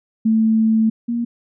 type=tone pair in turn; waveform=sine; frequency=221.4 / 235.7 Hz; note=A3 / A#3; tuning=+11 / +19 cents; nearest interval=minor second; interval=108 cents; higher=second; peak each=-12 / -18 dBFS; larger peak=first; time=0.25-0.9 / 1.08-1.25 s; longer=first; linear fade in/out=10 ms; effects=none